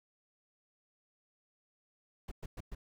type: noise bursts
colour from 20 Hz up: brown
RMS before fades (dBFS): -42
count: 4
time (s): 2.28-2.75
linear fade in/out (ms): 5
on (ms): 35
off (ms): 110
effects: none